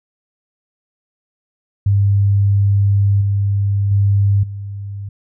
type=tone with level steps; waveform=sine; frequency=100 Hz; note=G2; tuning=35 cents sharp; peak=-10 / -13 / -10 / -24 dBFS; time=1.86-5.09 s; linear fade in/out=5 ms; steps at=3.21 / 3.91 / 4.43 s; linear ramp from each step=5 ms; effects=none